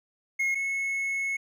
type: tone pair in turn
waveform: triangle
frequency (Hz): 2160 / 2189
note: C#7 / C#7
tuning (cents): -45 / -22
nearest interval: unison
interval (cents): 23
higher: second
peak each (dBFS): -22 / -25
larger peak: first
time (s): 0.39-0.55 / 0.55-1.37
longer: second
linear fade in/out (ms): 10
effects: none